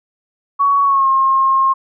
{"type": "tone with pitch glide", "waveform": "sine", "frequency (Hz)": [1121, 1071], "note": ["C#6", "C6"], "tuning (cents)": [19, 40], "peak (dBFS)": -10, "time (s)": [0.59, 1.74], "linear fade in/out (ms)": 20, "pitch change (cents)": -79, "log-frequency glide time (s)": [0.84, 1.08], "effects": []}